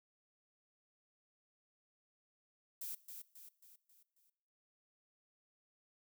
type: noise with echo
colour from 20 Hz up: violet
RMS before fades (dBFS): -44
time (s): 2.81-2.95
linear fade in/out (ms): 5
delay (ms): 270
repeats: 5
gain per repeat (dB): -6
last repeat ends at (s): 4.3
effects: noise-tail reverb RT60 0.9 s tail -20 dB re dry